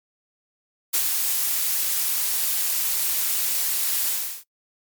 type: noise with ADSR envelope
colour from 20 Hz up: blue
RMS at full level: -19 dBFS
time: 0.93-4.44 s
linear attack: 15 ms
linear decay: 78 ms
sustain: -4 dB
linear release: 350 ms
effects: noise-tail reverb RT60 0.1 s tail -21 dB re dry + MP3 96 kbps